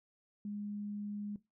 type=tone; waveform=sine; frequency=206.2 Hz; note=G#3; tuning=12 cents flat; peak=-38 dBFS; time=0.45-1.36 s; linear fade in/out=2 ms; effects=noise-tail reverb RT60 0.2 s tail -17 dB re dry